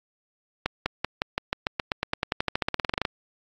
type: accelerating click train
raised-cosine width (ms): 0.3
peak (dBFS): -8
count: 26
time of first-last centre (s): 0.66-3.052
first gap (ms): 200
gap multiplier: 0.93
effects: AAC 48 kbps